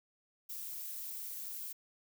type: noise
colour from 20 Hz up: violet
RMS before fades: -43 dBFS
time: 0.49-1.73 s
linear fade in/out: 10 ms
effects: none